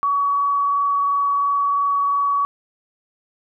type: tone with frequency modulation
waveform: sine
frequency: 1131 Hz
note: C#6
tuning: 34 cents sharp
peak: -16 dBFS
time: 0.03-2.45 s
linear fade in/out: 0 ms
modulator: 22.9 Hz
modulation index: 0.39
effects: none